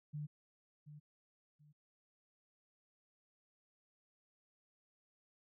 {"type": "tone with echo", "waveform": "sine", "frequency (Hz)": 149, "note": "D3", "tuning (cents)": 25, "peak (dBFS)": -40, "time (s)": [0.13, 0.27], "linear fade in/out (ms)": 20, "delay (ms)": 730, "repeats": 2, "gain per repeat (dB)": -11, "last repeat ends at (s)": 1.73, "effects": []}